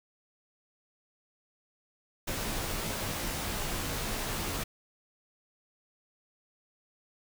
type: noise with comb filter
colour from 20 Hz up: pink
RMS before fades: -34 dBFS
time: 2.27-4.64 s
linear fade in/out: 10 ms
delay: 16 ms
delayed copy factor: -0.55
effects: none